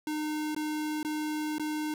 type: tone with dropouts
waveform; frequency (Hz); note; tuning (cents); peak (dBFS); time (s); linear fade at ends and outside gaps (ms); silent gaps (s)
square; 305.1; D#4; -34; -31; 0.07-1.94; 2; 0.548-0.563 / 1.03-1.048 / 1.583-1.596
effects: none